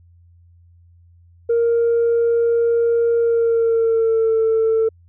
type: tone with pitch glide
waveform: sine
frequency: 466.2 to 446.2 Hz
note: A#4 to A4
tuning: 0 to +24 cents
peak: -12 dBFS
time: 1.49-4.89 s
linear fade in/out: 10 ms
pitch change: -76 cents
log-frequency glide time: 3.18-4.37 s
effects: tanh soft clip ceiling -11 dBFS + added 86 Hz sine -47 dBFS peak until 5.08 s